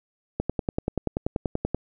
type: click train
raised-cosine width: 2 ms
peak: -11 dBFS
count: 15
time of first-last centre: 0.4-1.746 s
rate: 10.4 Hz
effects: none